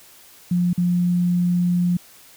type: tone with dropouts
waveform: sine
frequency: 176.7 Hz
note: F3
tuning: 21 cents sharp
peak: -16 dBFS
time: 0.51-1.97 s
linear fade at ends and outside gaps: 5 ms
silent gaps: 0.732-0.777 s
effects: white hiss -48 dBFS RMS until 2.36 s